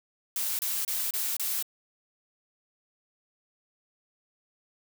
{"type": "noise bursts", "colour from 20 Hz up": "blue", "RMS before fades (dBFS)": -30, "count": 5, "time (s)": [0.36, 1.626], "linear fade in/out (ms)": 2, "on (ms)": 230, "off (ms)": 29, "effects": []}